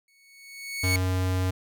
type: tone with exponential growth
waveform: sawtooth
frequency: 2217 Hz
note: C#7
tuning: in tune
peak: -19 dBFS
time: 0.08-0.96 s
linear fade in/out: 2 ms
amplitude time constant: 190 ms
type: tone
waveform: square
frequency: 92.5 Hz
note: F#2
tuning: in tune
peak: -24 dBFS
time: 0.83-1.51 s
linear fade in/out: 10 ms
effects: none